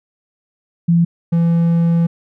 sine / triangle tone pair in turn, 169.5 / 168.23 Hz, E3 / E3, +49 / +36 cents, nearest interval unison, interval 13 cents, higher first, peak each -9 dBFS, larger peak neither, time 0.88-1.05 / 1.32-2.07 s, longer second, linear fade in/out 10 ms, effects none

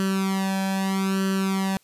sawtooth tone with flanger, 192.5 Hz, G3, 31 cents flat, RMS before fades -24 dBFS, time 0-1.77 s, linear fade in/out 0 ms, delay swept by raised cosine 0.67 to 1.22 ms, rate 0.79 Hz, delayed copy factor +0.85, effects white hiss -61 dBFS RMS until 1.83 s + resampled to 32000 Hz

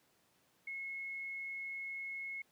sine tone, 2176 Hz, C#7, 33 cents flat, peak -40 dBFS, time 0.67-2.42 s, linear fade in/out 5 ms, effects pink hiss -72 dBFS RMS until 2.51 s + high-pass 150 Hz 12 dB/octave

